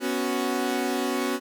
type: chord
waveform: sawtooth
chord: B suspended second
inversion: none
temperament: equal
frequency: 246.9 / 277.2 / 370 Hz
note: B3 / C#4 / F#4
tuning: 0 / 0 / 0 cents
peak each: -25 dBFS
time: 0-1.4 s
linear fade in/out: 50 ms
effects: none